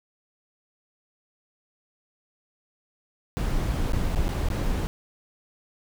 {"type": "noise with dropouts", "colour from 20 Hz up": "brown", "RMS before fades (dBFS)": -25, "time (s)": [3.37, 4.87], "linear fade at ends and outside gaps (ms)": 0, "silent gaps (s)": [[3.921, 3.933], [4.149, 4.158], [4.281, 4.291], [4.486, 4.502]], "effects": []}